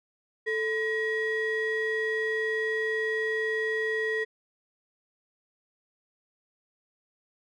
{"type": "ring-modulated tone", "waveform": "triangle", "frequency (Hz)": 731, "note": "F#5", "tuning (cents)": -21, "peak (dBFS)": -21, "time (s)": [0.46, 4.25], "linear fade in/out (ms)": 20, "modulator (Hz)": 1170, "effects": []}